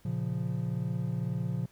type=chord; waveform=triangle; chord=Bb minor; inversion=none; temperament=equal; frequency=116.54 / 138.59 / 174.61 Hz; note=Bb2 / Db3 / F3; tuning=0 / 0 / 0 cents; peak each=-32 dBFS; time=0.05-1.66 s; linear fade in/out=5 ms; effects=pink hiss -63 dBFS RMS until 1.71 s